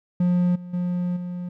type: tone with level steps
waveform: triangle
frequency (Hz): 177.8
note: F3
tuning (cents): +31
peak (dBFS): -15 / -32 / -20 / -26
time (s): 0.2-1.49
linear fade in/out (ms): 5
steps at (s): 0.55 / 0.73 / 1.16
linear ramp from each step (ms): 10
effects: none